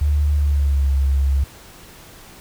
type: tone with pitch glide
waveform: sine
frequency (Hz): 73.42 to 68.5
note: D2 to C#2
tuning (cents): 0 to -20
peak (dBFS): -14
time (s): 0.01-1.44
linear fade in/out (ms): 5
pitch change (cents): -120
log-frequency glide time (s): 0.34-0.87
effects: pink hiss -43 dBFS RMS until 2.4 s